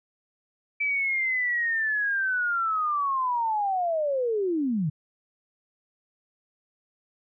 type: linear sweep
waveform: sine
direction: down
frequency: 2319 to 140.1 Hz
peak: -23 dBFS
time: 0.8-4.9 s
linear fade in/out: 10 ms
effects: none